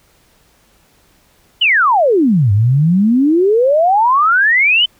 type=exponential two-way sweep; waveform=sine; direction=down then up; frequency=3100 to 97.3 to 3100 Hz; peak=-8 dBFS; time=1.61-4.86 s; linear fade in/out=10 ms; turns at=2.52 s; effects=pink hiss -53 dBFS RMS until 4.99 s